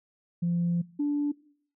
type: tone pair in turn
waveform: sine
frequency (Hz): 172.3 / 290.9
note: F3 / D4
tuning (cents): -23 / -16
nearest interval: major sixth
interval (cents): 907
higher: second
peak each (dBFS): -23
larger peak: neither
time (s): 0.42-0.82 / 0.99-1.32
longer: first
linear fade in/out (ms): 10
effects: noise-tail reverb RT60 0.6 s tail -22 dB re dry + tanh soft clip ceiling -20 dBFS